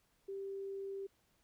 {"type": "tone", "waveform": "sine", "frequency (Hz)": 392, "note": "G4", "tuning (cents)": 0, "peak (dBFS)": -40, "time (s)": [0.28, 1.07], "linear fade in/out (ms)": 10, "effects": ["pink hiss -75 dBFS RMS until 1.43 s"]}